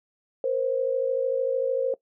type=tone pair together; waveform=sine; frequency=474.7 / 528 Hz; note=A#4 / C5; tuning=+31 / +16 cents; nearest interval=major second; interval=185 cents; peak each=-27 / -24 dBFS; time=0.44-1.94 s; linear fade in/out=2 ms; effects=noise-tail reverb RT60 0.1 s tail -20 dB re dry